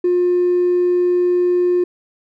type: tone with hard clipping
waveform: sine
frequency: 356 Hz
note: F4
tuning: 33 cents sharp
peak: -13 dBFS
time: 0.04-1.84 s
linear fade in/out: 5 ms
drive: 1 dB
effects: none